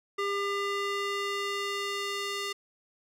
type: tone with band-pass filter sweep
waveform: square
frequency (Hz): 400.8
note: G4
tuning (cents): +38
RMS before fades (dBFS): -32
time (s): 0.18-2.53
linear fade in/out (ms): 10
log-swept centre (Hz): 1500 to 3600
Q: 0.7
effects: none